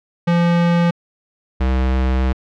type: tone pair in turn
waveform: square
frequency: 171.8 / 64.56 Hz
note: F3 / C2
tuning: -28 / -23 cents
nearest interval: octave + perfect fourth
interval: 1695 cents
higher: first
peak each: -13 / -15 dBFS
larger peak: first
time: 0.27-0.91 / 1.6-2.33 s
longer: second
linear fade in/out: 10 ms
effects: low-pass 3000 Hz 12 dB/octave